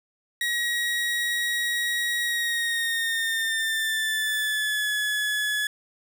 30% pulse tone with pitch glide, 1901 to 1703.4 Hz, A#6 to G#6, +33 to +43 cents, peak -21 dBFS, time 0.41-5.67 s, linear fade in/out 2 ms, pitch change -190 cents, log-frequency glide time 2.22-4.9 s, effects none

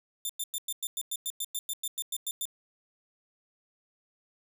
10% pulse tone bursts, 3574 Hz, A7, 26 cents sharp, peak -23 dBFS, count 16, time 0.25-2.454 s, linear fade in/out 2 ms, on 44 ms, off 100 ms, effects none

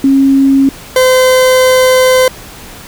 sine / 40% pulse tone pair in turn, 272 / 513.5 Hz, C#4 / C5, -33 / -33 cents, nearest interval major seventh, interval 1100 cents, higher second, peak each -4 dBFS, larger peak neither, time 0.04-0.69 / 0.96-2.28 s, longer second, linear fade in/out 2 ms, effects pink hiss -31 dBFS RMS until 2.87 s

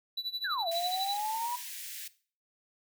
triangle tone with tremolo, 3957 Hz, B7, 3 cents sharp, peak -29 dBFS, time 0.17-1.17 s, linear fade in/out 5 ms, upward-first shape sine, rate 12 Hz, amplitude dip 85%
sine exponential two-way sweep, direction down then up, 1760 to 659.3 to 983 Hz, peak -31 dBFS, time 0.44-1.56 s, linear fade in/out 10 ms, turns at 0.68 s
white high-pass noise, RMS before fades -42 dBFS, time 0.71-2.08 s, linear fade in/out 5 ms, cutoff 1700 Hz, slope 48 dB/octave
effects noise-tail reverb RT60 0.4 s tail -17 dB re dry

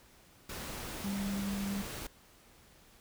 sine tone in noise, 198.6 Hz, G3, 23 cents sharp, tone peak -33 dBFS, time 1.04-1.82 s, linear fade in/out 5 ms, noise pink, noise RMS -42 dBFS, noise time 0.49-2.07 s, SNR +6 dB, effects pink hiss -61 dBFS RMS until 3 s

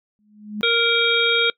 sine tone with exponential growth, 210.2 Hz, G#3, 21 cents sharp, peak -22 dBFS, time 0.19-0.61 s, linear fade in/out 0 ms, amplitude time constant 90 ms
harmonic tone, 466.2 Hz, A#4, in tune, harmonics 1 / 3 / 5 / 7 / 8, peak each -22 / -22 / -22 / -22 / -22 dBFS, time 0.63-1.5 s, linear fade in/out 2 ms
effects noise-tail reverb RT60 0.1 s tail -23 dB re dry

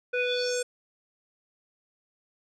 square tone with low-pass filter sweep, 493.9 Hz, B4, in tune, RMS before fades -28 dBFS, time 0.13-0.63 s, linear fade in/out 10 ms, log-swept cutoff 2000 to 8600 Hz, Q 5.9, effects none

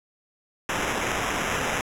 white noise with sample-and-hold, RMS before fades -27 dBFS, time 0.69-1.81 s, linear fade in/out 0 ms, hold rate 4410 Hz, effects low-pass 11000 Hz 12 dB/octave

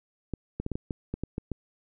clicks, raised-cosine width 3 ms, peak -18 dBFS, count 10, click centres 0.337 / 0.6 / 0.664 / 0.717 / 0.755 / 0.908 / 1.14 / 1.236 / 1.381 / 1.517 s, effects none

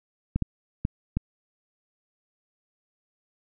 clicks, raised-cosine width 5 ms, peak -12 dBFS, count 4, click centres 0.36 / 0.423 / 0.851 / 1.17 s, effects none

